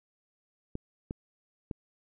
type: clicks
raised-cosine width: 3 ms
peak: -22 dBFS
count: 3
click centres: 0.754 / 1.109 / 1.712 s
effects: none